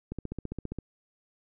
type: click train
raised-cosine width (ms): 3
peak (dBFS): -22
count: 11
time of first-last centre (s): 0.12-0.787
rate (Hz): 15
effects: none